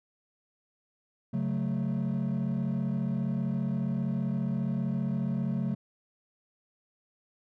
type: chord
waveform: triangle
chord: F# minor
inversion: second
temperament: equal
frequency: 138.59 / 185 / 220 Hz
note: C#3 / F#3 / A3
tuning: 0 / 0 / 0 cents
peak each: -29 dBFS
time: 1.33-5.75 s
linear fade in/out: 10 ms
effects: tanh soft clip ceiling -21 dBFS